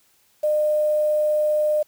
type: tone with quantisation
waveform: sine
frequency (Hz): 605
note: D#5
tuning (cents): -49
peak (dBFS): -17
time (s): 0.43-1.83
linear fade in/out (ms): 10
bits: 7
effects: white hiss -61 dBFS RMS until 1.87 s